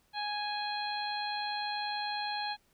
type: harmonic tone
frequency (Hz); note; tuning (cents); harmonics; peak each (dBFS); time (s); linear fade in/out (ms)
830.6; G#5; 0; 1 / 2 / 3 / 4 / 5; -35 / -41 / -44 / -44 / -39; 0.13-2.57; 50
effects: pink hiss -70 dBFS RMS until 2.73 s